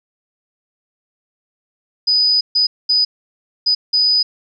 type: tone bursts at uneven times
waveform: sine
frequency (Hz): 4978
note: D#8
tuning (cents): 0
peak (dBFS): -11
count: 5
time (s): 2.07-2.41 / 2.55-2.67 / 2.89-3.05 / 3.66-3.75 / 3.93-4.23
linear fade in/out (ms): 10
effects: none